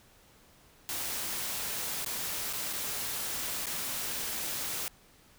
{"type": "noise with dropouts", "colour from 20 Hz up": "white", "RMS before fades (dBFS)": -35, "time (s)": [0.89, 4.88], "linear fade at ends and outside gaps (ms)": 0, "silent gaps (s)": [[2.047, 2.062], [2.528, 2.534], [2.729, 2.733], [3.658, 3.668]], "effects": ["pink hiss -60 dBFS RMS until 5.38 s"]}